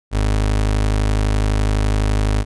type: tone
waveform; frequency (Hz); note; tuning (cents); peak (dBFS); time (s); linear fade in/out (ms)
30% pulse; 51.91; G#1; 0; -12; 0.11-2.45; 50
effects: resampled to 24000 Hz